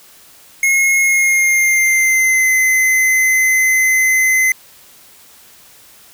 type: tone with pitch glide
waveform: square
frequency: 2163 to 2048 Hz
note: C#7 to C7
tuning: -43 to -38 cents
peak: -11 dBFS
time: 0.63-4.52 s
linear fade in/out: 2 ms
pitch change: -95 cents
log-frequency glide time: 1.02-2.49 s
effects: white hiss -44 dBFS RMS until 6.13 s